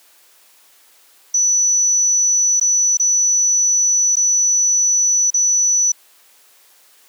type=tone with dropouts; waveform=sine; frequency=5950 Hz; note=F#8; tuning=9 cents sharp; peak=-12 dBFS; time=1.34-5.92 s; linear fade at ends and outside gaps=5 ms; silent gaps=2.599-2.611 / 2.972-2.997 / 4.157-4.167 / 5.304-5.341 s; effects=white hiss -51 dBFS RMS until 7.08 s + high-pass 400 Hz 12 dB/octave